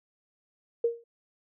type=tone with exponential decay; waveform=sine; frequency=466.9 Hz; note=A#4; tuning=3 cents sharp; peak=-19 dBFS; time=0.84-1.04 s; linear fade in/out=5 ms; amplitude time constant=43 ms; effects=none